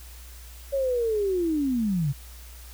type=linear sweep; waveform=sine; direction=down; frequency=560 to 129.4 Hz; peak=-22 dBFS; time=0.72-2.13 s; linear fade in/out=20 ms; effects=added 60 Hz sine -42 dBFS peak until 2.73 s + white hiss -49 dBFS RMS until 2.73 s